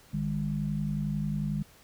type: harmonic tone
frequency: 51.1 Hz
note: G#1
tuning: 27 cents flat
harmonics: 1 / 3 / 4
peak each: -39 / -30 / -32 dBFS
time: 0.13-1.63 s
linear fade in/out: 10 ms
effects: pink hiss -57 dBFS RMS until 1.83 s